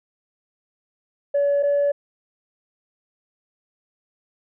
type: tone pair in turn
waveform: sine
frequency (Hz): 569 / 571.9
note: C#5 / D5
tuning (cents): +45 / -46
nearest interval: unison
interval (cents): 9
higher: second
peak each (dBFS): -15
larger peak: neither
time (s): 1.34-1.63 / 1.63-1.92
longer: neither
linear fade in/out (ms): 10
effects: tanh soft clip ceiling -14 dBFS